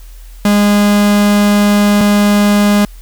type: tone pair in turn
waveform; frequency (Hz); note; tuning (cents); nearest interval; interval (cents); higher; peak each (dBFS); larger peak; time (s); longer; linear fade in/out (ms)
45% pulse; 205.6 / 205.6; G#3 / G#3; -17 / -17; unison; 0; neither; -7; neither; 0.45-2.01 / 2.01-2.85; first; 2
effects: added 41 Hz sine -30 dBFS peak until 3.01 s + white hiss -45 dBFS RMS until 3.01 s